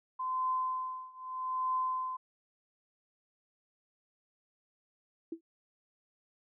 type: tone with tremolo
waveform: sine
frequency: 1029 Hz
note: C6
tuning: 29 cents flat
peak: -28 dBFS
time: 0.19-2.17 s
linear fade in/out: 10 ms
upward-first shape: triangle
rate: 0.8 Hz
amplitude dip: 95%
type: tone with exponential decay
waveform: sine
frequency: 329.6 Hz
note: E4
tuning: in tune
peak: -32 dBFS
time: 5.32-5.41 s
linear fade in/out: 5 ms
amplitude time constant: 18 ms
effects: none

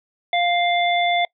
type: harmonic tone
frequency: 699 Hz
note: F5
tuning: 1 cent sharp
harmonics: 1 / 3 / 5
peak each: -18 / -23 / -25 dBFS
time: 0.33-1.25 s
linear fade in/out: 2 ms
effects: noise-tail reverb RT60 0.1 s tail -24 dB re dry

